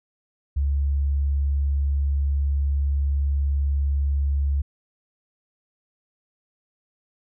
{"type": "tone", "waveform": "sine", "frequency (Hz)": 70.2, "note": "C#2", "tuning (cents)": 22, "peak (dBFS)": -19, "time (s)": [0.56, 4.62], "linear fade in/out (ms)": 10, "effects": []}